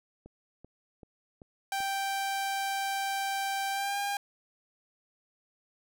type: click train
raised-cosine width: 2 ms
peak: -35 dBFS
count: 5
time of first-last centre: 0.26-1.804 s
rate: 2.59 Hz
type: tone with pitch glide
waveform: sawtooth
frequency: 784 to 804.6 Hz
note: G5 to G5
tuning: 0 to +45 cents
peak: -26 dBFS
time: 1.72-4.17 s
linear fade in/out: 2 ms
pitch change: +45 cents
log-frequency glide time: 3.71-3.98 s
effects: none